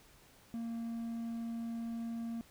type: tone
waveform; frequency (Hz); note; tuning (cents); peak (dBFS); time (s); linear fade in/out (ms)
triangle; 230.7; A#3; -18; -35; 0.54-2.41; 0
effects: pink hiss -62 dBFS RMS until 2.5 s